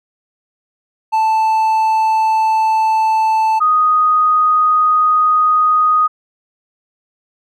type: tone pair in turn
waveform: triangle / sine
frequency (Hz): 880 / 1244.5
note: A5 / D#6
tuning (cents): 0 / 0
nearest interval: tritone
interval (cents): 600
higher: second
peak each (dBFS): -9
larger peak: neither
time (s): 1.12-3.6 / 3.6-6.08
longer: neither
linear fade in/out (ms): 20
effects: none